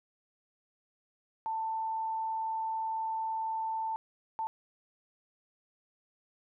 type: tone bursts at uneven times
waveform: sine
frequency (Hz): 889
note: A5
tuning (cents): +18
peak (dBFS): -31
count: 2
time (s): 1.46-3.96 / 4.39-4.47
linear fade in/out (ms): 0
effects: none